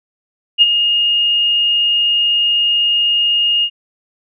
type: tone with ADSR envelope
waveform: sine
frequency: 2846 Hz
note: F7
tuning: 32 cents sharp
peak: -3 dBFS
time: 0.58-3.7 s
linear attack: 38 ms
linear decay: 29 ms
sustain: -8 dB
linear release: 65 ms
effects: none